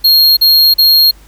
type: tone bursts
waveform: square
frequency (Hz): 4252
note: C8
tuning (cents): +27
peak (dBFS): -5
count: 3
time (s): 0.04-1.112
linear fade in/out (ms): 10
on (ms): 330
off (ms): 41
effects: added 50 Hz sine -38 dBFS peak until 1.27 s + pink hiss -45 dBFS RMS until 1.27 s